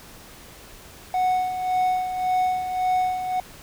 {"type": "tone with tremolo", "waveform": "triangle", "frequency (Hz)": 738, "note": "F#5", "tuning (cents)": -5, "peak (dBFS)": -16, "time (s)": [1.14, 3.4], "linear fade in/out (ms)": 2, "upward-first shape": "sine", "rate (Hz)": 1.8, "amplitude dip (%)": 60, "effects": ["pink hiss -45 dBFS RMS until 3.62 s"]}